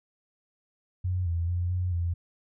sine tone with pitch steps, 91.1 / 84.6 / 88.2 / 90.5 / 85.9 Hz, F#2 / E2 / F2 / F#2 / F2, -26 / +45 / +18 / -38 / -28 cents, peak -25 dBFS, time 1.04-2.14 s, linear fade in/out 10 ms, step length 220 ms, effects none

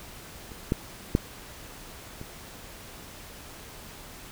clicks, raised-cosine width 3 ms, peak -29 / -10 / -7 / -25 dBFS, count 4, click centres 0.518 / 0.721 / 1.151 / 2.214 s, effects pink hiss -45 dBFS RMS until 4.31 s

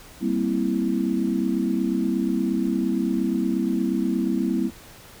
sine chord, C dominant seventh, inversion second, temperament equal, 196 / 233.1 / 261.6 / 329.6 Hz, G3 / Bb3 / C4 / E4, 0 / 0 / 0 / 0 cents, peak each -26 dBFS, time 0.2-4.71 s, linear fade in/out 50 ms, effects pink hiss -46 dBFS RMS until 5.2 s

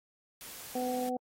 white noise, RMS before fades -46 dBFS, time 0.41-1.09 s, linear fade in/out 0 ms
harmonic tone, 250.8 Hz, B3, 27 cents sharp, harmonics 1 / 2 / 3, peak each -35 / -35 / -35 dBFS, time 0.75-1.17 s, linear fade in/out 5 ms
effects AAC 48 kbps

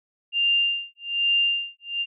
sine tone with tremolo, 2794 Hz, F7, in tune, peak -17 dBFS, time 0.32-2.06 s, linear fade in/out 50 ms, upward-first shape sine, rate 1.2 Hz, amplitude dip 100%, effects none

